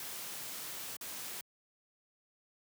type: noise with dropouts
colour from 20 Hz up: white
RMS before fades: -43 dBFS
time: 0-1.41 s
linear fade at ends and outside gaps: 2 ms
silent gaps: 0.967-1.01 s
effects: high-pass 100 Hz 12 dB/octave